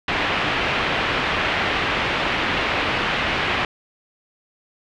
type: low-pass noise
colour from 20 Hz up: white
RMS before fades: -22 dBFS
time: 0.08-3.65 s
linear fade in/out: 2 ms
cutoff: 2900 Hz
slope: 24 dB/octave
effects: none